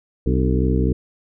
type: harmonic tone with a mistuned harmonic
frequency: 63.8 Hz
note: C2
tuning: 43 cents flat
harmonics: 1 / 2 / 3 / 4 / 5 / 6 / 7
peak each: -19 / -22 / -24 / -25 / -26 / -27 / -27 dBFS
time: 0.26-0.93 s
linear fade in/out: 5 ms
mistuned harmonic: 5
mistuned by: -65 cents
effects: none